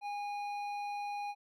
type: tone with hard clipping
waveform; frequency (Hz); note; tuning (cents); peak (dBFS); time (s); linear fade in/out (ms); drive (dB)
sine; 819; G#5; -24; -38; 0.01-1.35; 50; 9
effects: none